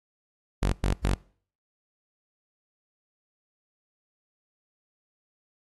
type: tone bursts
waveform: sawtooth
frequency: 47.63 Hz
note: G1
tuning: 49 cents flat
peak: -18 dBFS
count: 3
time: 0.62-1.15 s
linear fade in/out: 10 ms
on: 110 ms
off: 100 ms
effects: noise-tail reverb RT60 0.5 s tail -25 dB re dry + AAC 32 kbps